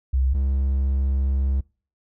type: tone pair in turn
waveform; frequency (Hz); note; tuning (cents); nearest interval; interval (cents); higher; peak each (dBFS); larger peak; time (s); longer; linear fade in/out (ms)
sine / triangle; 65.41 / 67.44; C2 / C#2; 0 / -47; minor second; 53; second; -17; neither; 0.13-0.34 / 0.34-1.61; second; 10
effects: noise-tail reverb RT60 0.4 s tail -25 dB re dry